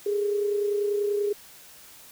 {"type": "tone pair together", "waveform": "sine", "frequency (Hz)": [409.2, 439.5], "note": ["G#4", "A4"], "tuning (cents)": [-26, -2], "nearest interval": "minor second", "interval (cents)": 124, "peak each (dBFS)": [-23, -34], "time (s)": [0.06, 1.33], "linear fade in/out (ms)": 5, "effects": ["white hiss -49 dBFS RMS until 2.11 s"]}